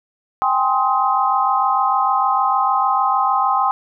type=chord; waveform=sine; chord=Ab major seventh; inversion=third; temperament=equal with one note detuned; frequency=784 / 830.6 / 1046.5 / 1262.6 Hz; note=G5 / Ab5 / C6 / Eb6; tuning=0 / 0 / 0 / +25 cents; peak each=-19 / -23 / -18 / -20 dBFS; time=0.42-3.71 s; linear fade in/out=0 ms; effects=none